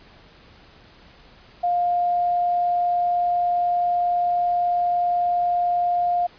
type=tone; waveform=sine; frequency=705 Hz; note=F5; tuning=16 cents sharp; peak=-18 dBFS; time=1.63-6.27 s; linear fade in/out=10 ms; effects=pink hiss -50 dBFS RMS until 6.38 s + resampled to 11025 Hz